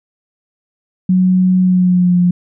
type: tone with pitch glide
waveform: sine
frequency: 184.4 to 177.4 Hz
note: F#3 to F3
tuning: -6 to +27 cents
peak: -8 dBFS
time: 1.09-2.31 s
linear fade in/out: 5 ms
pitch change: -67 cents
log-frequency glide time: 1.61-2.18 s
effects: none